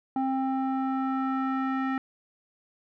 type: tone with low-pass filter sweep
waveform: square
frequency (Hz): 264.9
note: C4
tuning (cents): +22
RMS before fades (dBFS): -28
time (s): 0.16-1.98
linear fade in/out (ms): 2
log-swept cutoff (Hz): 860 to 1700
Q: 2.7
effects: none